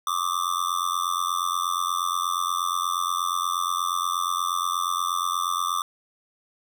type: tone with amplitude modulation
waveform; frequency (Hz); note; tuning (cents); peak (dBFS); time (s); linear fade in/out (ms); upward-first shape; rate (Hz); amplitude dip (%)
square; 1180; D6; +8; -20; 0.07-5.82; 2; sine; 88.4; 100
effects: none